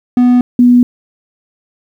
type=tone pair in turn; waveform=triangle / sine; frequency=246.7 / 244.9 Hz; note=B3 / B3; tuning=-2 / -14 cents; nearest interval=unison; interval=12 cents; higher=first; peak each=-3 dBFS; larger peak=neither; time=0.17-0.41 / 0.59-0.83 s; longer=neither; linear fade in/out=2 ms; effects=7-bit